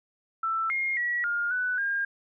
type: tone with pitch steps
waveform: sine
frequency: 1329 / 2135 / 1927 / 1415 / 1491 / 1612 Hz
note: E6 / C7 / B6 / F6 / F#6 / G6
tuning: +14 / +34 / -43 / +22 / +13 / +48 cents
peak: -25 dBFS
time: 0.43-2.05 s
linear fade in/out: 5 ms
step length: 270 ms
effects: none